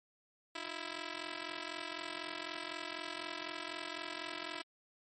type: ring-modulated tone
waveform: 5% pulse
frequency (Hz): 330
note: E4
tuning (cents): +2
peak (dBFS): -26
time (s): 0.55-4.62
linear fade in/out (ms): 2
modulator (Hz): 22
effects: MP3 32 kbps